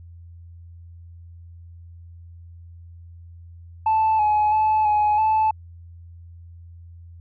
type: tone with pitch steps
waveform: sine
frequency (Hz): 877 / 846 / 864 / 842 / 871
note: A5 / G#5 / A5 / G#5 / A5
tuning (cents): -6 / +32 / -32 / +24 / -18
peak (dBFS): -14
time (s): 3.86-5.51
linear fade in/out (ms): 5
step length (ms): 330
effects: tanh soft clip ceiling -14 dBFS + added 85 Hz sine -40 dBFS peak until 7.2 s